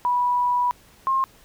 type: tone pair in turn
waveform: sine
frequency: 980 / 1066.4 Hz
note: B5 / C6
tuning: -14 / +33 cents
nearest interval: minor second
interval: 147 cents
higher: second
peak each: -18 dBFS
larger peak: neither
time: 0.05-0.71 / 1.07-1.24 s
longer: first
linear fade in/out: 0 ms
effects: pink hiss -53 dBFS RMS until 1.44 s